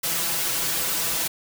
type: noise with comb filter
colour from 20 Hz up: white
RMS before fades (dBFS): -25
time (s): 0.03-1.28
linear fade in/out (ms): 10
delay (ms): 6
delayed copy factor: +0.85
effects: none